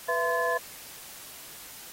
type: tone cluster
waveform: sine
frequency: 495.4 / 670 / 1030 / 1725 Hz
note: B4 / E5 / C6 / A6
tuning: +5 / +28 / -28 / -35 cents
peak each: -30 dBFS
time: 0.08-0.58 s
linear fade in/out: 10 ms
effects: white hiss -45 dBFS RMS until 1.92 s + AAC 48 kbps